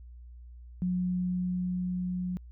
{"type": "tone with level ramp", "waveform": "sine", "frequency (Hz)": 180.9, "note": "F#3", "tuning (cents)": -39, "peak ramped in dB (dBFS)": [-26, -30], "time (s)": [0.82, 2.37], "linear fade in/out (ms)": 0, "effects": ["added 60 Hz sine -45 dBFS peak until 2.51 s"]}